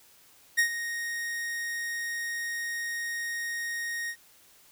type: tone with ADSR envelope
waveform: 45% pulse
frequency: 1864.7 Hz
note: A#6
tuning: in tune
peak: -19 dBFS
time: 0.57-4.16 s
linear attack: 20 ms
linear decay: 93 ms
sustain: -12 dB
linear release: 69 ms
effects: white hiss -58 dBFS RMS until 4.71 s

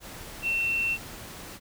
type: tone in noise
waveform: sine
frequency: 2700 Hz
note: E7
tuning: 41 cents sharp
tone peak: -24 dBFS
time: 0.42-0.98 s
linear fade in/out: 50 ms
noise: pink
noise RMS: -42 dBFS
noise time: 0-1.6 s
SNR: +15 dB
effects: none

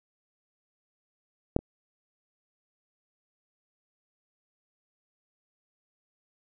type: clicks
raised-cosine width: 2 ms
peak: -7 / -28 dBFS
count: 2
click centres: 1.564 / 1.59 s
effects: none

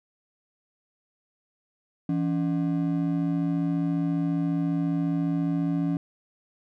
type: ring-modulated tone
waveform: triangle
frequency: 224.9 Hz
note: A3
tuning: 38 cents sharp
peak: -18 dBFS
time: 2.09-5.97 s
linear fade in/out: 2 ms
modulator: 57.3 Hz
effects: none

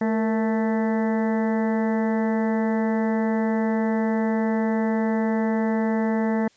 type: harmonic tone with a mistuned harmonic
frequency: 220 Hz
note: A3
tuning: in tune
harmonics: 1 / 2 / 3 / 4 / 5 / 6 / 7 / 8 / 9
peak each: -21 / -28 / -31 / -32 / -42 / -44 / -44 / -38 / -40 dBFS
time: 0.01-6.48 s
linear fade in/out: 5 ms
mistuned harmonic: 2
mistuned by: +64 cents
effects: white hiss -59 dBFS RMS until 6.56 s + resampled to 16000 Hz

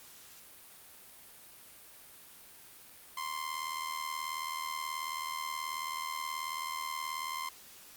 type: tone with amplitude modulation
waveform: sawtooth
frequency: 1046.5 Hz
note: C6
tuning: in tune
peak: -29 dBFS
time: 3.17-7.49 s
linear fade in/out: 5 ms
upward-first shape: sine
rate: 78.6 Hz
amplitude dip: 70%
effects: white hiss -54 dBFS RMS until 7.96 s + Opus 48 kbps

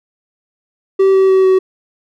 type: tone with pitch steps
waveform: triangle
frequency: 386.1 / 383 / 379.9 / 376.8 Hz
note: G4 / G4 / F#4 / F#4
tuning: -26 / -40 / +46 / +32 cents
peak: -5 dBFS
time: 0.99-1.59 s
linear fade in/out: 10 ms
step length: 150 ms
effects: none

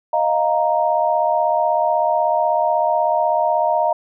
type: chord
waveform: sine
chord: Eb suspended second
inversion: none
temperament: equal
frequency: 622.3 / 698.5 / 932.3 Hz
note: Eb5 / F5 / Bb5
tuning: 0 / 0 / 0 cents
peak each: -19 dBFS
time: 0.13-3.93 s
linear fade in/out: 5 ms
effects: none

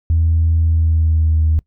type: tone with pitch glide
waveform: sine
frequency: 81.6 to 78.77 Hz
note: E2 to D#2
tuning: -17 to +22 cents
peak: -10 dBFS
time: 0.1-1.59 s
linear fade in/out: 0 ms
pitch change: -61 cents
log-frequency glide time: 0.63-1.42 s
effects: noise-tail reverb RT60 0.1 s tail -23 dB re dry + tanh soft clip ceiling -7 dBFS

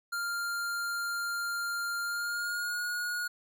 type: tone with pitch glide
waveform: square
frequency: 1396.9 to 1443.7 Hz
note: F6 to F#6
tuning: 0 to -43 cents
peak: -32 dBFS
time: 0.12-3.28 s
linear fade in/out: 10 ms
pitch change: +57 cents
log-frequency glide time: 2.03-2.8 s
effects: none

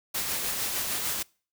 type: noise with tremolo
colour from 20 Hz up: white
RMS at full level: -29 dBFS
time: 0.14-1.23 s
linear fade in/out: 10 ms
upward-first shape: sine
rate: 6.6 Hz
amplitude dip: 30%
effects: noise-tail reverb RT60 0.4 s tail -25 dB re dry

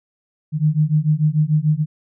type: beating tone pair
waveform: sine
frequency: 149.6 / 156.4 Hz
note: D3 / D#3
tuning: +32 / +9 cents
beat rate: 6.8 Hz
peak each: -17 dBFS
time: 0.52-1.86 s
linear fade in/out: 50 ms
effects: none

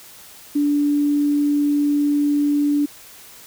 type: tone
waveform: sine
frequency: 290.7 Hz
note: D4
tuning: 18 cents flat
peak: -15 dBFS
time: 0.55-2.86 s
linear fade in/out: 10 ms
effects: white hiss -43 dBFS RMS until 3.46 s

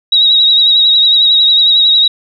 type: tone with vibrato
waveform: sine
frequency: 3822 Hz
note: A#7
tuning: 43 cents sharp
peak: -5 dBFS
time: 0.12-2.08 s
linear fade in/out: 5 ms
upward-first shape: triangle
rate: 11 Hz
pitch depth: 51 cents each way
effects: none

